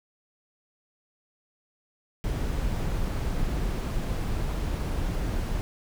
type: noise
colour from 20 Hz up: brown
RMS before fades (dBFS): -28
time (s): 2.24-5.61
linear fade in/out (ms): 0
effects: none